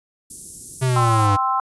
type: band-stop noise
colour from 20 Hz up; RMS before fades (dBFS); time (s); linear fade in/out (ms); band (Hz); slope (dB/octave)
white; -33; 0.3-1.27; 5; 320 to 7200; 24
type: linear sweep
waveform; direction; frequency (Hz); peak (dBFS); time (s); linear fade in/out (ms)
square; down; 132.1 to 98; -17; 0.81-1.37; 20
type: chord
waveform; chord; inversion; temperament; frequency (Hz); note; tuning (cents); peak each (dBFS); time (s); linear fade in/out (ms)
sine; C major; second; equal; 784 / 1046.5 / 1318.5; G5 / C6 / E6; 0 / 0 / 0; -23 / -20 / -23; 0.96-1.6; 2
effects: resampled to 24000 Hz